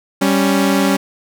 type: tone pair together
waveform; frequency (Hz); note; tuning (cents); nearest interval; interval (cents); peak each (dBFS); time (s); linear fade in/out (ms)
sawtooth; 196 / 277.2; G3 / C#4; 0 / 0; tritone; 600; -11; 0.21-0.97; 10
effects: none